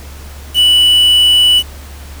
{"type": "tone with quantisation", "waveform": "triangle", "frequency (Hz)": 2960, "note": "F#7", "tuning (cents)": 0, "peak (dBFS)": -4, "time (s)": [0.54, 1.63], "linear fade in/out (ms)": 50, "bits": 4, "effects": ["added 71 Hz sine -29 dBFS peak until 2.2 s", "pink hiss -36 dBFS RMS until 2.2 s"]}